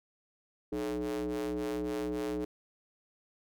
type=ring-modulated tone; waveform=square; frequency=61.3 Hz; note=B1; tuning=12 cents flat; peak=-30 dBFS; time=0.72-2.45 s; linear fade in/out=5 ms; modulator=366 Hz; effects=none